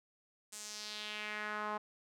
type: tone with band-pass filter sweep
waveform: sawtooth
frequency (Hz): 211.2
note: G#3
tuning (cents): +29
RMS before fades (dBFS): -42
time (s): 0.52-1.78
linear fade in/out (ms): 10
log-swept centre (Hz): 8200 to 970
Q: 2.3
effects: none